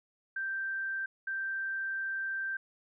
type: tone bursts at uneven times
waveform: sine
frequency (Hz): 1568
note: G6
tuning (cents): 0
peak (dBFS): -32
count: 2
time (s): 0.36-1.06 / 1.27-2.57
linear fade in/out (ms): 5
effects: none